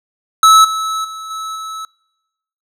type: tone with level steps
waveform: square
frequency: 1300 Hz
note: E6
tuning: 24 cents flat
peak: -5 / -18 / -27 / -23 / -25 dBFS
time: 0.43-1.85 s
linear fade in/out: 2 ms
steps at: 0.64 / 1.04 / 1.3 / 1.55 s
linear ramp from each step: 10 ms
effects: noise-tail reverb RT60 1.0 s tail -26 dB re dry + low-pass 11000 Hz 12 dB/octave